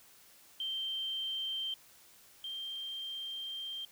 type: tone pair in turn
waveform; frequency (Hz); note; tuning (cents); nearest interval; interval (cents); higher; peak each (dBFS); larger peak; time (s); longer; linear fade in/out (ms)
sine; 3136 / 3169; G7 / G7; 0 / +18; unison; 18; second; -34 / -38; first; 0.6-1.74 / 2.44-3.85; second; 2
effects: white hiss -60 dBFS RMS until 3.91 s